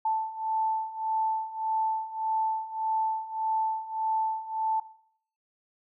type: beating tone pair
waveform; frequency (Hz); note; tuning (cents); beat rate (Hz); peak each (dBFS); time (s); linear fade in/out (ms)
sine; 880 / 881.7; A5 / A5; 0 / +3; 1.7; -31 / -28; 0.05-4.8; 5
effects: noise-tail reverb RT60 0.6 s tail -17 dB re dry